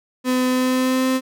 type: tone with pitch glide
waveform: 35% pulse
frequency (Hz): 253.9 to 260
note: B3 to C4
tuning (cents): +48 to -11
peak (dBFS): -15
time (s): 0.24-1.21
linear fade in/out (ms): 50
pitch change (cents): +41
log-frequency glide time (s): 0.48-1.1
effects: none